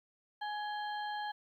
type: harmonic tone with a mistuned harmonic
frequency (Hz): 837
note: G#5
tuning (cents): +13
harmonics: 1 / 2 / 4 / 5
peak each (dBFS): -37 / -43 / -49 / -52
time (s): 0.41-1.32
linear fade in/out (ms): 10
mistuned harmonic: 4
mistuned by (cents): -95
effects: 12-bit